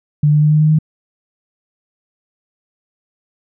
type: tone with pitch steps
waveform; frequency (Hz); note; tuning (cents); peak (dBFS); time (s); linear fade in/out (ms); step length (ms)
sine; 148.4 / 149.78 / 151.17 / 152.57 / 153.99 / 155.42; D3 / D3 / D#3 / D#3 / D#3 / D#3; +18 / +34 / -50 / -34 / -18 / -2; -8; 0.23-0.788; 5; 93
effects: none